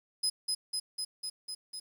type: tone with echo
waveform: 30% pulse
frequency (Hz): 5040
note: D#8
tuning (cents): +21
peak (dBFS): -23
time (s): 0.23-0.3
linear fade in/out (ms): 10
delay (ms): 250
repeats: 6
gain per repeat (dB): -2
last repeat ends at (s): 1.8
effects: 10-bit